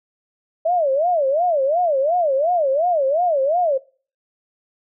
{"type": "tone with vibrato", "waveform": "sine", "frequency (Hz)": 619, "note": "D#5", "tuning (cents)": -9, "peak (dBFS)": -15, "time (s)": [0.65, 3.78], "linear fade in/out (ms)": 10, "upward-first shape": "sine", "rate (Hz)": 2.8, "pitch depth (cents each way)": 270, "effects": ["noise-tail reverb RT60 0.4 s tail -23 dB re dry"]}